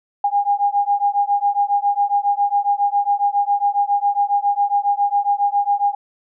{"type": "beating tone pair", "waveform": "sine", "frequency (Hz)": [808, 815.3], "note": ["G#5", "G#5"], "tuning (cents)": [-48, -32], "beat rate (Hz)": 7.3, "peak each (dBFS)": -18, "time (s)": [0.24, 5.95], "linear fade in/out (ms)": 5, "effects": []}